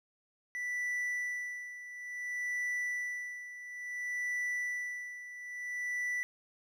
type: tone with tremolo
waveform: triangle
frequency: 1971 Hz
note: B6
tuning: 4 cents flat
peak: -30 dBFS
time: 0.55-6.23 s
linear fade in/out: 0 ms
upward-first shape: sine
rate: 0.58 Hz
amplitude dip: 75%
effects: none